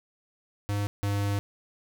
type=tone pair in turn; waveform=square; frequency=102 / 101.06 Hz; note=G#2 / G#2; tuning=-31 / -47 cents; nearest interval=unison; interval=16 cents; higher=first; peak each=-27 / -26 dBFS; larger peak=second; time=0.69-0.87 / 1.03-1.39 s; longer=second; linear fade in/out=0 ms; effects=none